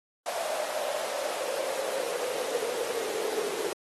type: noise with high-pass filter sweep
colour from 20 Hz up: pink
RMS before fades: -32 dBFS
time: 0.26-3.73 s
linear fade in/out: 2 ms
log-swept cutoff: 650 to 410 Hz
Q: 8.7
effects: AAC 32 kbps